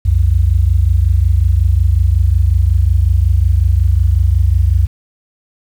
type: tone pair together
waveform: sine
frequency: 63.7 / 89.17 Hz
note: C2 / F2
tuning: -46 / +37 cents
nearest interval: tritone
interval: 583 cents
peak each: -11 dBFS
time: 0.05-4.87 s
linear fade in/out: 10 ms
effects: 7-bit